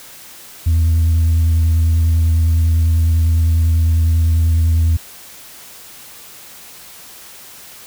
sine tone with vibrato, 82 Hz, E2, 9 cents flat, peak -8 dBFS, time 0.66-4.97 s, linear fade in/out 10 ms, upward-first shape sine, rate 10 Hz, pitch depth 22 cents each way, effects tanh soft clip ceiling -9 dBFS + white hiss -38 dBFS RMS until 7.86 s

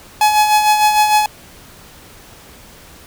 45% pulse tone with tremolo, 847 Hz, G#5, 34 cents sharp, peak -8 dBFS, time 0.21-1.26 s, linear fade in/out 2 ms, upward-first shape sine, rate 6.6 Hz, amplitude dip 50%, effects pink hiss -41 dBFS RMS until 3.06 s

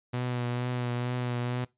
sawtooth tone with vibrato, 122.9 Hz, B2, 8 cents flat, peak -25 dBFS, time 0.13-1.65 s, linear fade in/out 10 ms, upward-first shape triangle, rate 2.2 Hz, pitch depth 27 cents each way, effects noise-tail reverb RT60 0.2 s tail -21 dB re dry + resampled to 8000 Hz

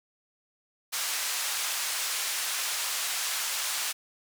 white band-pass noise, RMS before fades -31 dBFS, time 0.92-3.93 s, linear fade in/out 20 ms, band 910 to 9600 Hz, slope 12 dB/octave, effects none

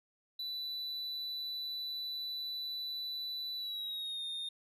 triangle tone with pitch glide, 3976 to 3667 Hz, B7 to A#7, +11 to -29 cents, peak -36 dBFS, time 0.39-4.49 s, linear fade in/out 5 ms, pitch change -140 cents, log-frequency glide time 3.56-4.23 s, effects none

